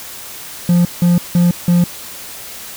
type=tone bursts; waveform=triangle; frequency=174.61 Hz; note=F3; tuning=in tune; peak=-6 dBFS; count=4; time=0.69-1.84 s; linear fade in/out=2 ms; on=160 ms; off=170 ms; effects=white hiss -31 dBFS RMS until 2.76 s